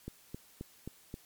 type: click train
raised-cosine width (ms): 3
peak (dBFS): -27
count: 5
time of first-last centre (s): 0.08-1.141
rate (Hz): 3.77
effects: white hiss -61 dBFS RMS until 1.25 s + MP3 96 kbps